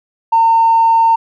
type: tone with tanh clipping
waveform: triangle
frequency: 910 Hz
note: A#5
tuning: 42 cents flat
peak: -7 dBFS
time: 0.32-1.16 s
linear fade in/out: 10 ms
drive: 4 dB
effects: none